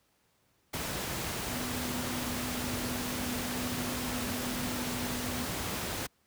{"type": "tone in noise", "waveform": "sine", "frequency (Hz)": 246.9, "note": "B3", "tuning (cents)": 0, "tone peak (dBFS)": -37, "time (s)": [1.51, 5.46], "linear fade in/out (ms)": 10, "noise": "pink", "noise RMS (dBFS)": -35, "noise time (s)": [0.73, 6.07], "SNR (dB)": -5, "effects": ["pink hiss -71 dBFS RMS until 6.26 s", "high-pass 60 Hz 12 dB/octave"]}